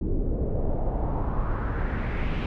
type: noise with low-pass filter sweep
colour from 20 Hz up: brown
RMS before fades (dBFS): -26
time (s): 0.01-2.46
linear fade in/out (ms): 2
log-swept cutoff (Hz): 340 to 2800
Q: 2.5
effects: none